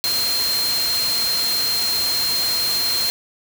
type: tone in noise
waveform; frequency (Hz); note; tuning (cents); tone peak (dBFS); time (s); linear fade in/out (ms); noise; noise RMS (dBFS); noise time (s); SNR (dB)
sine; 4186; C8; 0; -19; 0.04-3.1; 0; white; -25; 0.04-3.1; +3
effects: none